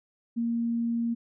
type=tone; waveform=sine; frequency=233.1 Hz; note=A#3; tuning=in tune; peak=-25 dBFS; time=0.36-1.15 s; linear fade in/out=20 ms; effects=none